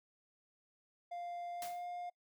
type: tone with pitch glide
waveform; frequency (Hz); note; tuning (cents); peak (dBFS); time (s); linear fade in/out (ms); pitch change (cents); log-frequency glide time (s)
triangle; 698.5 to 707.8; F5 to F5; 0 to +23; -39; 1.11-2.1; 10; +23; 1.52-1.82
type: noise with exponential decay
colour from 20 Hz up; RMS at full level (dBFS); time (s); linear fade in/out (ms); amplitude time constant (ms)
white; -44; 1.62-1.88; 2; 55
effects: noise-tail reverb RT60 0.1 s tail -25 dB re dry